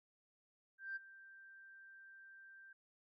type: tone with ADSR envelope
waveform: sine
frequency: 1573 Hz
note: G6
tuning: 6 cents sharp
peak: -39 dBFS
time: 0.78-2.73 s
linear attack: 180 ms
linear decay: 20 ms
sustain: -17 dB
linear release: 5 ms
effects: tanh soft clip ceiling -35 dBFS